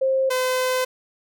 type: tone pair in turn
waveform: sine / sawtooth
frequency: 530 / 510.8 Hz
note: C5 / C5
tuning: +22 / -42 cents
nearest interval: minor second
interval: 64 cents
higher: first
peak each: -17 / -16 dBFS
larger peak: second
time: 0.01-0.3 / 0.3-0.85 s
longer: second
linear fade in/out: 10 ms
effects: none